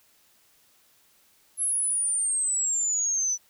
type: exponential sweep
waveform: sine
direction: down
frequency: 11070 to 5920 Hz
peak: -23 dBFS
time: 1.57-3.38 s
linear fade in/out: 50 ms
effects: white hiss -62 dBFS RMS until 3.49 s